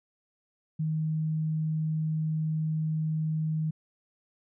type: tone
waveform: sine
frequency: 156.9 Hz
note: D#3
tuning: 15 cents sharp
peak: -26 dBFS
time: 0.79-3.71 s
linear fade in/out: 10 ms
effects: none